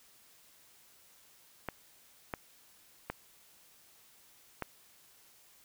clicks, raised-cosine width 0.5 ms, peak -20 dBFS, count 4, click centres 1.687 / 2.338 / 3.1 / 4.623 s, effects white hiss -62 dBFS RMS until 5.64 s

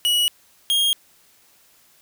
45% pulse tone pair in turn, 2920 / 3246 Hz, F#7 / G#7, -24 / -40 cents, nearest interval major second, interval 184 cents, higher second, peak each -16 dBFS, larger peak neither, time 0.05-0.28 / 0.7-0.93 s, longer neither, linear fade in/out 0 ms, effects white hiss -56 dBFS RMS until 2.01 s

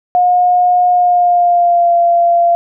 sine tone with pitch glide, 718 to 688.8 Hz, F5 to F5, +48 to -24 cents, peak -7 dBFS, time 0.15-2.55 s, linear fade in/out 0 ms, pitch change -72 cents, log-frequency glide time 0.89-1.94 s, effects none

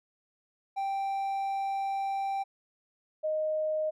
triangle / sine tone pair in turn, 784 / 620.7 Hz, G5 / D#5, 0 / -4 cents, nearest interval major third, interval 404 cents, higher first, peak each -27 dBFS, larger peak neither, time 0.76-2.44 / 3.23-3.91 s, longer first, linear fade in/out 20 ms, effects none

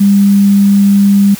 sine tone, 200 Hz, G3, 35 cents sharp, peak -4 dBFS, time 0-1.35 s, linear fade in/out 10 ms, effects white hiss -29 dBFS RMS until 1.39 s

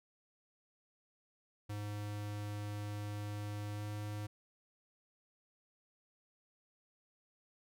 square tone with pitch glide, 103.83 to 104.61 Hz, G#2 to G#2, 0 to +13 cents, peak -40 dBFS, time 1.69-4.27 s, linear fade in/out 10 ms, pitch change +13 cents, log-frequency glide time 3.74-3.83 s, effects none

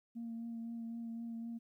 sine tone with vibrato, 230.8 Hz, A#3, 17 cents flat, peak -39 dBFS, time 0.15-1.59 s, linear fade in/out 20 ms, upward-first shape triangle, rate 3.9 Hz, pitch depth 21 cents each way, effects tanh soft clip ceiling -37 dBFS + 13-bit

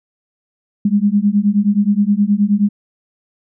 sine beating tone pair, 200 / 209.5 Hz, G3 / G#3, +35 / +15 cents, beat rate 9.5 Hz, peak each -14 dBFS, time 0.85-2.69 s, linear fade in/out 5 ms, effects none

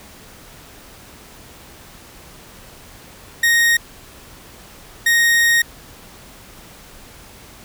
40% pulse tone bursts at uneven times, 1864.7 Hz, A#6, in tune, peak -11 dBFS, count 2, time 3.43-3.77 / 5.06-5.62 s, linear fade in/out 5 ms, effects pink hiss -42 dBFS RMS until 7.64 s

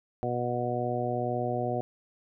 harmonic tone, 122 Hz, B2, 21 cents flat, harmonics 1 / 2 / 3 / 4 / 5 / 6, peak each -34 / -36 / -35 / -35 / -34 / -33 dBFS, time 0.23-1.81 s, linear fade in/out 0 ms, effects none

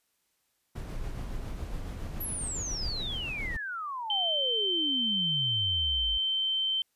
brown noise with tremolo, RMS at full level -35 dBFS, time 0.75-3.57 s, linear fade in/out 10 ms, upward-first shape sine, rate 7.2 Hz, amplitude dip 30%
sine exponential sweep, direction down, 12000 to 47.28 Hz, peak -33 dBFS, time 2.2-6.18 s, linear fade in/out 10 ms
sine tone, 3102 Hz, G7, 19 cents flat, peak -26 dBFS, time 4.1-6.82 s, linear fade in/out 2 ms
effects white hiss -75 dBFS RMS until 6.95 s + resampled to 32000 Hz

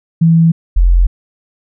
sine tone pair in turn, 164.81 / 43.79 Hz, E3 / F1, 0 / +5 cents, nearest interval octave + major seventh, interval 2295 cents, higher first, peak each -5 dBFS, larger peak neither, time 0.21-0.52 / 0.76-1.07 s, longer neither, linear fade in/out 10 ms, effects none

